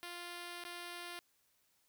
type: tone with dropouts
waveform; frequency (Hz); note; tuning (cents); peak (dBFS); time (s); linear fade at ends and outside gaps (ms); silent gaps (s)
5% pulse; 349.2; F4; 0; -33; 0.03-1.19; 0; 0.639-0.651
effects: white hiss -75 dBFS RMS until 1.88 s